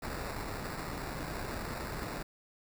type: noise with sample-and-hold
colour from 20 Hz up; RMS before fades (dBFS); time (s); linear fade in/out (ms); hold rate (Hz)
pink; -39; 0.02-2.23; 10; 3150
effects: none